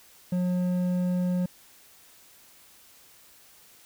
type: tone with hard clipping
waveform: sine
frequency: 180 Hz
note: F#3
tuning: 47 cents flat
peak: -25 dBFS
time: 0.32-1.46 s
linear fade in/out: 5 ms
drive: 6 dB
effects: white hiss -55 dBFS RMS until 3.85 s